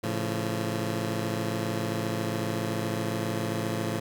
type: chord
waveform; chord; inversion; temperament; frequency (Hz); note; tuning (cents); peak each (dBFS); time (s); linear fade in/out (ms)
15% pulse; A augmented; none; just; 110 / 137.5 / 171.88; A2 / C#3 / E#3; 0 / -14 / -27; -24 / -30 / -27; 0.03-4; 10
effects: none